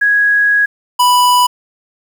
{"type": "tone pair in turn", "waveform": ["sine", "square"], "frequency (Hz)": [1661.2, 987.8], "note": ["G#6", "B5"], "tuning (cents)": [0, 0], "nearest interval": "major sixth", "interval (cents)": 900, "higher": "first", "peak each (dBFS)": -8, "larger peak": "neither", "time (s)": [[0.01, 0.66], [0.99, 1.47]], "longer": "first", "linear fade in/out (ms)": 10, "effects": ["7-bit"]}